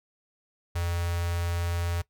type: tone with notch filter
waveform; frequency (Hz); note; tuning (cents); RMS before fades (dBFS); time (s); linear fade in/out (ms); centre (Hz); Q
square; 86.1; F2; -24; -29; 0.75-2.02; 10; 230; 0.57
effects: noise-tail reverb RT60 0.1 s tail -19 dB re dry